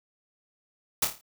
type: noise with echo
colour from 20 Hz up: white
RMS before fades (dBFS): -23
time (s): 1.02-1.05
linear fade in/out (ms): 5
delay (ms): 27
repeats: 6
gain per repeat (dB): -6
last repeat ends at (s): 1.212
effects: none

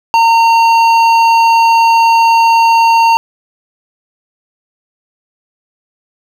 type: tone with hard clipping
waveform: sine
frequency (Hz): 916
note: A#5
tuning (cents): -31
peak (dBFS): -7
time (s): 0.14-3.17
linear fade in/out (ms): 0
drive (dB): 10
effects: none

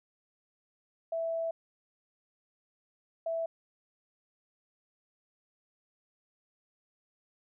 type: tone bursts at uneven times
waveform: sine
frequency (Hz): 659.3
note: E5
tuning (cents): 0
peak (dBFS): -30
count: 2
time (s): 1.12-1.51 / 3.26-3.46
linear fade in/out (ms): 5
effects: none

